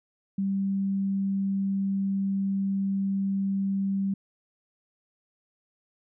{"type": "tone", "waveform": "sine", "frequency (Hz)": 195.5, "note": "G3", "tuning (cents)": -4, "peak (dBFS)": -24, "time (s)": [0.38, 4.14], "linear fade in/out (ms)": 5, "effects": []}